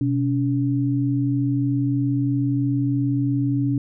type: tone pair together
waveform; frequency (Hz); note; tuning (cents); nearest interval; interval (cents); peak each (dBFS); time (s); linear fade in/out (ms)
sine; 126 / 282.9; B2 / C#4; +35 / +35; octave + major second; 1400; -21; 0.01-3.78; 2
effects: none